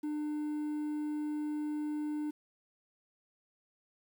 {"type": "tone with quantisation", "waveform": "triangle", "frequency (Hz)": 300, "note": "D4", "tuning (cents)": 37, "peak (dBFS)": -31, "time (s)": [0.03, 2.31], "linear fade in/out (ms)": 10, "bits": 10, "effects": []}